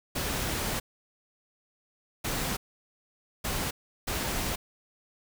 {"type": "noise bursts at uneven times", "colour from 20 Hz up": "pink", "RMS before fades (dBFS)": -31, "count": 4, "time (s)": [[0.15, 0.8], [2.24, 2.57], [3.44, 3.71], [4.07, 4.56]], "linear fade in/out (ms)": 10, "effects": []}